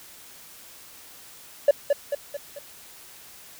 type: tone with echo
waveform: triangle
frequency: 572 Hz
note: D5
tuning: 46 cents flat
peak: -8 dBFS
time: 1.68-1.71 s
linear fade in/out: 5 ms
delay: 220 ms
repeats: 4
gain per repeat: -6 dB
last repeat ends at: 2.59 s
effects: tanh soft clip ceiling -8 dBFS + white hiss -47 dBFS RMS until 3.59 s